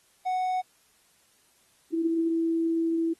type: tone pair in turn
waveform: triangle / sine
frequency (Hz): 740 / 329.6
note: F#5 / E4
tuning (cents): 0 / 0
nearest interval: octave + major second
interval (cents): 1400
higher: first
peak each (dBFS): -23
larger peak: neither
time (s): 0.25-0.62 / 1.92-3.14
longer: second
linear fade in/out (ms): 20
effects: white hiss -64 dBFS RMS until 3.19 s + AAC 32 kbps